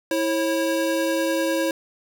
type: tone pair together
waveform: square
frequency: 327.8 / 543 Hz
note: E4 / C#5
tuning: -10 / -36 cents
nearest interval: major sixth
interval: 874 cents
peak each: -24 dBFS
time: 0.11-1.71 s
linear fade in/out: 2 ms
effects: none